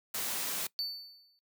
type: noise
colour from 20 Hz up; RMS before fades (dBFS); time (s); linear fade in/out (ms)
white; -35; 0.14-0.67; 5
type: tone with exponential decay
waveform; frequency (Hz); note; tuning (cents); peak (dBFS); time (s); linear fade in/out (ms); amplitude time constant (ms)
triangle; 4500; C#8; +25; -28; 0.79-1.39; 0; 130
effects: noise-tail reverb RT60 0.1 s tail -21 dB re dry + high-pass 150 Hz 12 dB/octave